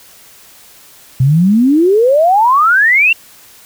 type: exponential sweep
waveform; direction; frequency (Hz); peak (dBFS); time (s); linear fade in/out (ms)
sine; up; 124.3 to 2792; -6; 1.2-3.13; 5
effects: white hiss -41 dBFS RMS until 3.65 s